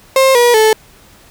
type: tone with pitch steps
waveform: 35% pulse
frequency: 531 / 481.3 / 436.3 Hz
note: C5 / B4 / A4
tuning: +25 / -45 / -15 cents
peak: -5 dBFS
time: 0.16-0.73 s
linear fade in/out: 2 ms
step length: 190 ms
effects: pink hiss -44 dBFS RMS until 1.3 s